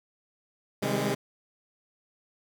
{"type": "chord", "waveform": "15% pulse", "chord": "Ab major seventh", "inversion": "first", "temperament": "equal with one note detuned", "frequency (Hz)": [130.81, 155.56, 199.54, 207.7], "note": ["C3", "Eb3", "G3", "Ab3"], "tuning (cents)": [0, 0, 31, 0], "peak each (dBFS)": [-25, -27, -25, -25], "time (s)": [0.82, 1.15], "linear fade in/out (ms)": 10, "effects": []}